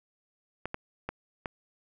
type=clicks; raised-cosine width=0.5 ms; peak=-18 dBFS; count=4; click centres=0.656 / 0.744 / 1.09 / 1.458 s; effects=none